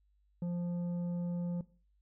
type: tone with tanh clipping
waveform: sine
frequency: 174.61 Hz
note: F3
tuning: in tune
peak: -34 dBFS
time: 0.42-1.61 s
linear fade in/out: 2 ms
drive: 7 dB
effects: noise-tail reverb RT60 0.4 s tail -19 dB re dry + added 50 Hz sine -68 dBFS peak until 2.01 s